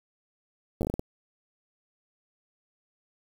slowing click train, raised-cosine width 2 ms, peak -16 dBFS, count 8, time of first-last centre 0.81-0.994 s, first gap 9 ms, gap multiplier 1.35, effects 7-bit

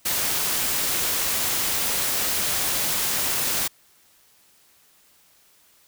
white noise, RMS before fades -24 dBFS, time 0.05-3.68 s, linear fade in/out 10 ms, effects white hiss -58 dBFS RMS until 5.87 s

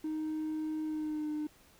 triangle tone with pitch glide, 311.1 to 302.6 Hz, D#4 to D#4, 0 to -48 cents, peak -30 dBFS, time 0.04-1.47 s, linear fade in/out 5 ms, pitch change -48 cents, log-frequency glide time 0.84-1.3 s, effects tanh soft clip ceiling -28 dBFS + pink hiss -62 dBFS RMS until 1.79 s

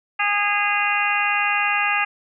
harmonic tone with a mistuned harmonic, 410.9 Hz, G#4, 18 cents flat, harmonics 2 / 3 / 4 / 5 / 6 / 7, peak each -25 / -25 / -25 / -25 / -25 / -25 dBFS, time 0.19-2.05 s, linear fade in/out 10 ms, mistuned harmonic 7, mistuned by -73 cents, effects none

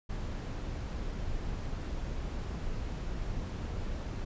brown noise, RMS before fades -36 dBFS, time 0.09-4.25 s, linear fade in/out 10 ms, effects resampled to 16000 Hz

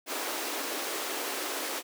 pink high-pass noise, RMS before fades -34 dBFS, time 0.06-1.83 s, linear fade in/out 50 ms, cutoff 280 Hz, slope 48 dB/octave, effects none

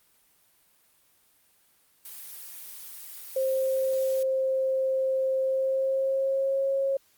blue noise, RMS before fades -42 dBFS, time 2.05-4.23 s, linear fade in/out 2 ms
sine tone with pitch glide, 528 to 544.1 Hz, C5 to C#5, +16 to -32 cents, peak -23 dBFS, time 3.36-6.97 s, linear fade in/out 5 ms, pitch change +52 cents, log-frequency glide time 5.42-6.69 s
effects white hiss -64 dBFS RMS until 7.17 s + Opus 32 kbps

